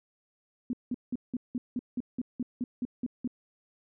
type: tone bursts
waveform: sine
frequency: 246.3 Hz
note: B3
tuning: 5 cents flat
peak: -28 dBFS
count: 13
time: 0.7-3.276 s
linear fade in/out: 2 ms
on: 32 ms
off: 180 ms
effects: none